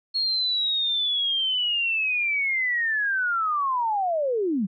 sine linear sweep, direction down, 4299 to 174.6 Hz, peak -21 dBFS, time 0.14-4.67 s, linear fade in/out 20 ms, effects MP3 64 kbps

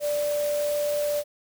sine tone in noise, 587.3 Hz, D5, in tune, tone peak -23 dBFS, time 0-1.24 s, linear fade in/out 50 ms, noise white, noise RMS -37 dBFS, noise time 0-1.24 s, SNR +11 dB, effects none

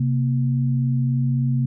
sine tone pair together, 132.5 / 236.1 Hz, C3 / A#3, +22 / +22 cents, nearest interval minor seventh, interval 1000 cents, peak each -18 / -25 dBFS, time 0-1.66 s, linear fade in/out 5 ms, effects none

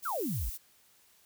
violet noise, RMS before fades -41 dBFS, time 0.02-0.58 s, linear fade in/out 20 ms
sine exponential sweep, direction down, 1549 to 41.2 Hz, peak -31 dBFS, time 0.05-0.5 s, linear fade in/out 10 ms
effects white hiss -64 dBFS RMS until 1.25 s

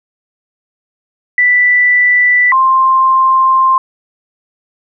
sine tone pair in turn, 1975.5 / 1052.2 Hz, B6 / C6, 0 / +9 cents, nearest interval major seventh, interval 1091 cents, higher first, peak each -6 dBFS, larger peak neither, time 1.38-2.52 / 2.52-3.78 s, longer second, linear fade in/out 2 ms, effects none

